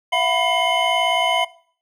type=tone cluster; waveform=triangle; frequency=671 / 729 / 990 / 2134 / 3030 Hz; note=E5 / F#5 / B5 / C7 / F#7; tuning=+31 / -26 / +4 / +34 / +40 cents; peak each=-21 dBFS; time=0.12-1.45 s; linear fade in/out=10 ms; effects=noise-tail reverb RT60 0.5 s tail -19 dB re dry